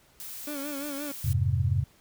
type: noise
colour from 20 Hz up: blue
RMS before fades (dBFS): -40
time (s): 0.2-1.33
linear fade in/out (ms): 0
type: tone with vibrato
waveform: 30% pulse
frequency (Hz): 285.4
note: D4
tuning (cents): -49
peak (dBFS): -31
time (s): 0.47-1.12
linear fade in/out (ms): 5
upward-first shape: sine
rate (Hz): 5.7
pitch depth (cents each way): 72
type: chord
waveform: sine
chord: F minor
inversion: none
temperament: equal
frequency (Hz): 87.31 / 103.83 / 130.81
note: F2 / Ab2 / C3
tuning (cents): 0 / 0 / 0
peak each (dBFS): -27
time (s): 1.24-1.84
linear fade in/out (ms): 10
effects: pink hiss -61 dBFS RMS until 2 s